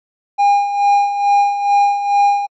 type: tone with tremolo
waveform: triangle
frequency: 810 Hz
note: G#5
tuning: 43 cents flat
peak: -6 dBFS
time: 0.38-2.47 s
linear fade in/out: 20 ms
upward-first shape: sine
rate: 2.3 Hz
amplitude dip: 65%
effects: MP3 32 kbps